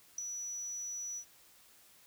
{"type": "tone with ADSR envelope", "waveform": "sine", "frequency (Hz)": 5900, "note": "F#8", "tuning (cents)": -6, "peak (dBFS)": -30, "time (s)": [0.18, 1.25], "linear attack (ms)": 5, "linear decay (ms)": 4, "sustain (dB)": -8, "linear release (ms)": 78, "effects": ["white hiss -62 dBFS RMS until 2.06 s"]}